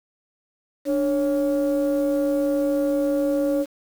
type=tone pair together; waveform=sine; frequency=293.7 / 554.4 Hz; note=D4 / C#5; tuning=0 / 0 cents; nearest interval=major seventh; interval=1100 cents; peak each=-20 dBFS; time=0.85-3.66 s; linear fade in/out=50 ms; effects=tanh soft clip ceiling -15 dBFS + 7-bit